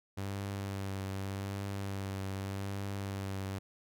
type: tone with vibrato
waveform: sawtooth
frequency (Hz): 98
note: G2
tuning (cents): 0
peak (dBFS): -32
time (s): 0.17-3.59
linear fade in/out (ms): 10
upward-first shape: triangle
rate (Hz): 0.84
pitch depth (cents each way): 28
effects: none